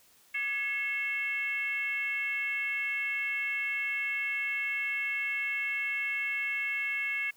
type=tone with frequency modulation; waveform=sine; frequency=2181 Hz; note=C#7; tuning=29 cents flat; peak=-29 dBFS; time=0.34-7.31 s; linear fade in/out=10 ms; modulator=497 Hz; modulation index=0.8; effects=white hiss -62 dBFS RMS until 7.36 s